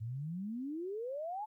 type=exponential sweep; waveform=sine; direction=up; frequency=105.8 to 880 Hz; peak=-37 dBFS; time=0-1.46 s; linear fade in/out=20 ms; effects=13-bit